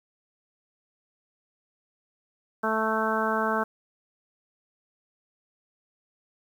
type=harmonic tone; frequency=220 Hz; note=A3; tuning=in tune; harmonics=1 / 2 / 3 / 4 / 5 / 6 / 7; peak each=-31 / -31 / -31 / -31 / -31 / -31 / -31 dBFS; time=2.63-3.64 s; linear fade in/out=10 ms; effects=9-bit